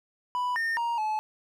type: tone with pitch steps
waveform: triangle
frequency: 989 / 1823 / 938 / 861 Hz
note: B5 / A#6 / A#5 / A5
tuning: +2 / -39 / +11 / -38 cents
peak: -24 dBFS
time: 0.35-1.19 s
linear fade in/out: 0 ms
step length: 210 ms
effects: none